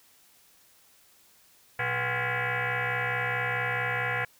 sine tone with frequency modulation, 120.2 Hz, B2, 46 cents flat, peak -26 dBFS, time 1.79-4.25 s, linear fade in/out 5 ms, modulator 305 Hz, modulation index 7.2, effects white hiss -60 dBFS RMS until 4.39 s

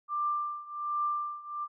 sine tone with tremolo, 1185 Hz, D6, 15 cents sharp, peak -26 dBFS, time 0.08-1.68 s, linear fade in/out 50 ms, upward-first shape triangle, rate 1.3 Hz, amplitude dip 90%, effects none

